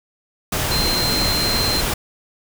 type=tone in noise; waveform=sine; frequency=4136 Hz; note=C8; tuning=21 cents flat; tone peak=-20 dBFS; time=0.71-1.81 s; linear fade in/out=5 ms; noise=pink; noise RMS=-21 dBFS; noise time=0.52-1.94 s; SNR=-2 dB; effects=none